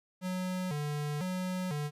square tone with vibrato, 164.81 Hz, E3, in tune, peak -33 dBFS, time 0.21-1.91 s, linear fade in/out 50 ms, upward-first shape square, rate 1 Hz, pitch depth 190 cents each way, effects resampled to 32000 Hz + 12-bit

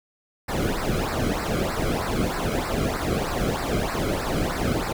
brown noise with flanger, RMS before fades -25 dBFS, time 0.48-4.93 s, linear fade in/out 10 ms, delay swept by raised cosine 0.3 to 1.13 ms, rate 3.2 Hz, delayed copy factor -0.85, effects none

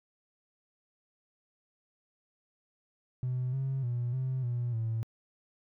triangle tone with pitch steps, 126.4 / 134.2 / 121 / 130.2 / 120.9 / 112.9 Hz, B2 / C3 / B2 / C3 / B2 / A2, +41 / +44 / -35 / -8 / -36 / +45 cents, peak -26 dBFS, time 3.23-5.03 s, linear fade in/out 0 ms, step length 300 ms, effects tanh soft clip ceiling -26 dBFS

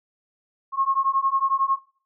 sine beating tone pair, 1077 / 1088 Hz, C6 / C#6, +50 / -33 cents, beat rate 11 Hz, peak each -23 dBFS, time 0.72-1.79 s, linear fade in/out 50 ms, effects noise-tail reverb RT60 0.4 s tail -17 dB re dry

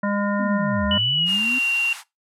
harmonic tone, 203.3 Hz, G#3, 37 cents flat, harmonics 1 / 3 / 5 / 7 / 9, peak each -22 / -27 / -29 / -30 / -32 dBFS, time 0.03-0.98 s, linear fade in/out 5 ms
sine linear two-way sweep, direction down then up, 262.4 to 69.3 to 262.4 Hz, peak -27 dBFS, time 0.39-1.59 s, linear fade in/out 10 ms, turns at 0.86 s
sine tone with pitch glide, 2960 to 2762 Hz, F#7 to F7, 0 to -20 cents, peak -18 dBFS, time 0.91-1.93 s, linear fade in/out 2 ms, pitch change -120 cents, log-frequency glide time 1.13-1.46 s
pink band-pass noise, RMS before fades -38 dBFS, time 1.25-2.04 s, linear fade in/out 50 ms, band 800 to 12000 Hz, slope 48 dB/octave
effects noise-tail reverb RT60 0.2 s tail -20 dB re dry

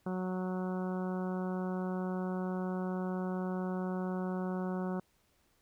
harmonic tone, 184.4 Hz, F#3, 6 cents flat, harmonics 1 / 2 / 3 / 4 / 5 / 6 / 7 / 8, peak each -34 / -40 / -44 / -46 / -48 / -50 / -51 / -52 dBFS, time 0.06-5 s, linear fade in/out 5 ms, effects pink hiss -72 dBFS RMS until 5.61 s

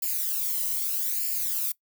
violet noise with flanger, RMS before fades -28 dBFS, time 0.02-1.72 s, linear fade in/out 5 ms, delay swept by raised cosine 0.41 to 1 ms, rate 0.8 Hz, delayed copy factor +0.8, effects noise-tail reverb RT60 0.1 s tail -21 dB re dry

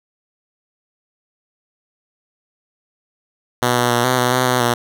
5% pulse tone with pitch steps, 122.9 / 122 / 120 / 127.3 / 123.7 / 127.3 / 125.7 / 120.3 Hz, B2 / B2 / B2 / C3 / B2 / C3 / B2 / B2, -8 / -21 / -49 / -47 / +3 / -47 / +31 / -45 cents, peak -3 dBFS, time 3.62-4.74 s, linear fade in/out 5 ms, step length 140 ms, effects none

